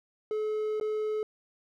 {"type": "tone with dropouts", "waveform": "triangle", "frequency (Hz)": 429.2, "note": "A4", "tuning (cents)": -43, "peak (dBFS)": -26, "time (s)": [0.31, 1.23], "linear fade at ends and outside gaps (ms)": 1, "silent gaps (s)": [0.799, 0.811], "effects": []}